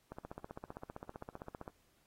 click train, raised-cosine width 1 ms, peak -30 dBFS, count 25, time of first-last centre 0.12-1.678 s, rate 15.4 Hz, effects pink hiss -73 dBFS RMS until 2.06 s + AAC 48 kbps

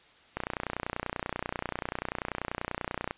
click train, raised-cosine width 0.5 ms, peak -16 dBFS, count 84, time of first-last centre 0.37-3.109 s, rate 30.3 Hz, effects white hiss -58 dBFS RMS until 3.17 s + resampled to 8000 Hz

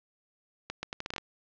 accelerating click train, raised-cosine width 0.2 ms, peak -17 dBFS, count 9, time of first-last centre 0.7-1.181 s, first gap 130 ms, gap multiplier 0.76, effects low-pass 5000 Hz 12 dB/octave

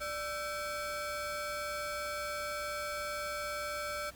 30% pulse ring-modulated tone, 960 Hz, B5, 49 cents flat, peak -30 dBFS, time 0-4.11 s, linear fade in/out 20 ms, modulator 369 Hz, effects added 60 Hz sine -56 dBFS peak until 4.15 s + pink hiss -56 dBFS RMS until 4.15 s

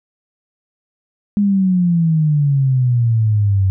sine exponential sweep, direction down, 207 to 94.1 Hz, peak -11 dBFS, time 1.37-3.7 s, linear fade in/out 0 ms, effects none

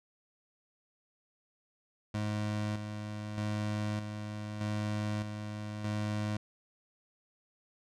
25% pulse tone with tremolo, 105.6 Hz, G#2, 29 cents sharp, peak -28 dBFS, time 2.14-6.37 s, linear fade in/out 5 ms, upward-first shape square, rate 0.81 Hz, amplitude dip 50%, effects low-pass 7000 Hz 12 dB/octave

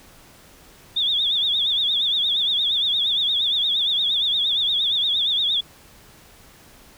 sine tone with vibrato, 3520 Hz, A7, in tune, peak -18 dBFS, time 0.96-5.61 s, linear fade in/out 10 ms, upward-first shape triangle, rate 8.6 Hz, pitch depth 140 cents each way, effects pink hiss -49 dBFS RMS until 6.97 s

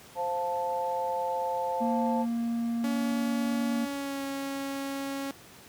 sine chord, F major, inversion second, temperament equal, 523.3 / 698.5 / 880 Hz, C5 / F5 / A5, 0 / 0 / 0 cents, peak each -32 / -36 / -30 dBFS, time 0.15-2.26 s, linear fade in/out 50 ms
triangle tone, 233.1 Hz, A#3, in tune, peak -25 dBFS, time 1.8-3.86 s, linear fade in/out 20 ms
sawtooth tone with pitch glide, 282.5 to 275.1 Hz, C#4 to C#4, +33 to -13 cents, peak -28 dBFS, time 2.84-5.31 s, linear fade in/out 0 ms, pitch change -46 cents, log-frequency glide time 3.8-4.23 s
effects pink hiss -51 dBFS RMS until 5.68 s + high-pass 100 Hz 12 dB/octave

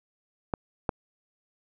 clicks, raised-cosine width 1 ms, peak -13 / -11 dBFS, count 2, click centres 0.538 / 0.892 s, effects none

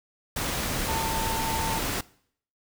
sine tone in noise, 897 Hz, A5, 33 cents sharp, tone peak -29 dBFS, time 0.88-1.79 s, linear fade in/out 5 ms, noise pink, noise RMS -29 dBFS, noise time 0.36-2.01 s, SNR -3 dB, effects noise-tail reverb RT60 0.6 s tail -21 dB re dry

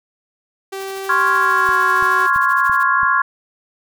sawtooth tone with pitch glide, 387.7 to 375.8 Hz, G4 to F#4, -19 to +27 cents, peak -21 dBFS, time 0.72-2.27 s, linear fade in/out 10 ms, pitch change -54 cents, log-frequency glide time 1.31-1.79 s
white noise with tremolo, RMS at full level -38 dBFS, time 0.8-2.83 s, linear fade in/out 0 ms, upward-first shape sine, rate 13 Hz, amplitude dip 100%
sine chord, Db major seventh, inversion third, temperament equal, 1046.5 / 1108.7 / 1396.9 / 1661.2 Hz, C6 / Db6 / F6 / Ab6, 0 / 0 / 0 / 0 cents, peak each -18 dBFS, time 1.09-3.22 s, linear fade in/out 5 ms
click train, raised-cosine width 5 ms, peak -23 dBFS, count 5, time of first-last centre 1.69-3.032 s, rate 2.98 Hz
effects none

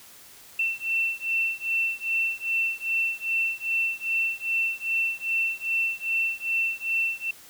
sine beating tone pair, 2688 / 2690.5 Hz, E7 / E7, +33 / +35 cents, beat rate 2.5 Hz, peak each -27 dBFS, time 0.59-7.31 s, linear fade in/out 5 ms, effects white hiss -49 dBFS RMS until 7.49 s

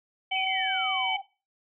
harmonic tone, 760 Hz, F#5, 46 cents sharp, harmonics 1 / 3 / 4, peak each -30 / -30 / -30 dBFS, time 0.31-1.17 s, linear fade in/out 10 ms
sine exponential sweep, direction down, 2648 to 760 Hz, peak -34 dBFS, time 0.35-1.22 s, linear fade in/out 10 ms
effects noise-tail reverb RT60 0.3 s tail -17 dB re dry

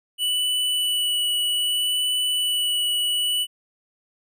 square tone with vibrato, 2960 Hz, F#7, in tune, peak -21 dBFS, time 0.18-3.47 s, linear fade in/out 50 ms, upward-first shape sine, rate 0.63 Hz, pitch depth 11 cents each way, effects none

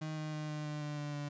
35% pulse tone with pitch steps, 155.8 / 154.28 / 152.77 / 151.28 / 149.8 / 148.34 / 146.89 / 145.45 Hz, D#3 / D#3 / D#3 / D#3 / D3 / D3 / D3 / D3, +3 / -14 / -31 / -48 / +35 / +18 / +1 / -16 cents, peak -36 dBFS, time 0.01-1.29 s, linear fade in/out 10 ms, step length 160 ms, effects resampled to 16000 Hz

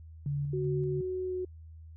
sine tone with tremolo, 143.1 Hz, D3, 45 cents flat, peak -29 dBFS, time 0.26-1.01 s, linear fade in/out 2 ms, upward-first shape square, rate 2.6 Hz, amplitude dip 25%
sine tone with pitch glide, 370 to 367 Hz, F#4 to F#4, 0 to -14 cents, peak -31 dBFS, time 0.53-1.45 s, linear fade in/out 5 ms, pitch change -14 cents, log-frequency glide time 1.26-1.34 s
effects added 80 Hz sine -46 dBFS peak until 1.96 s

